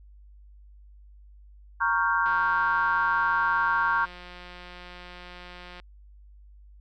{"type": "chord", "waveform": "sine", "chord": "G half-diminished seventh", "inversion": "first", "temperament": "equal", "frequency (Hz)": [932.3, 1108.7, 1396.9, 1568], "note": ["Bb5", "Db6", "F6", "G6"], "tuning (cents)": [0, 0, 0, 0], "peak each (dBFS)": -27, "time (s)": [1.8, 4.06], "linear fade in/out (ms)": 20}
{"type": "click train", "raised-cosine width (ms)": 0.3, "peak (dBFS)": -28, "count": 631, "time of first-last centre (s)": [2.26, 5.799], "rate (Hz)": 178}
{"effects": ["added 50 Hz sine -48 dBFS peak until 6.8 s"]}